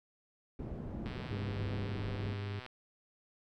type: low-pass noise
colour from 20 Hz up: white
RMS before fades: -42 dBFS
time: 0.59-2.34 s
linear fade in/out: 2 ms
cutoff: 250 Hz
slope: 12 dB/octave
type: click train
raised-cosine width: 0.3 ms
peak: -31 dBFS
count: 203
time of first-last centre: 1.06-2.663 s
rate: 126 Hz
type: harmonic tone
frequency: 100.9 Hz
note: G#2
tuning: 49 cents flat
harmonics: 1 / 2 / 3 / 4 / 5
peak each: -37 / -49 / -53 / -48 / -57 dBFS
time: 1.3-2.6 s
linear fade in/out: 10 ms
effects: none